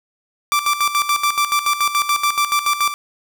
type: tone with tremolo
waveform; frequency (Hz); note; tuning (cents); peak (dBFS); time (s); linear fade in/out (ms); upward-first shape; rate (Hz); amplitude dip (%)
sawtooth; 1172; D6; -4; -10; 0.52-2.94; 0; square; 7; 70
effects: none